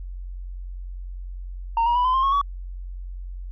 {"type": "tone with pitch steps", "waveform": "sine", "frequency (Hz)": [920, 952.4, 986, 1020.8, 1056.8, 1094.1, 1132.7], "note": ["A#5", "A#5", "B5", "C6", "C6", "C#6", "C#6"], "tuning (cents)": [-23, 37, -3, -43, 17, -23, 37], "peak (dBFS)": -15, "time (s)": [1.77, 2.414], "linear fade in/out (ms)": 2, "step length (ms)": 92, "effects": ["tanh soft clip ceiling -16 dBFS", "added 45 Hz sine -31 dBFS peak until 3.51 s"]}